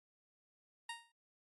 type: tone with exponential decay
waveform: 15% pulse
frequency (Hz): 931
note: A#5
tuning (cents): -2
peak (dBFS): -33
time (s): 0.89-1.12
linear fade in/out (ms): 5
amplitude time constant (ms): 50
effects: AAC 32 kbps